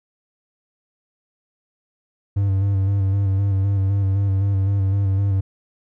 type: tone with vibrato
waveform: triangle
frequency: 98 Hz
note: G2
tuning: in tune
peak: -14 dBFS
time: 2.36-5.41 s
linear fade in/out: 10 ms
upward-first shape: square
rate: 3.9 Hz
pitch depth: 30 cents each way
effects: none